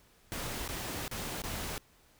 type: noise with dropouts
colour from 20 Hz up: pink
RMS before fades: -38 dBFS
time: 0.32-1.78 s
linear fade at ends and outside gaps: 0 ms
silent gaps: 0.678-0.689 / 1.08-1.113 / 1.419-1.438 s
effects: pink hiss -64 dBFS RMS until 2.19 s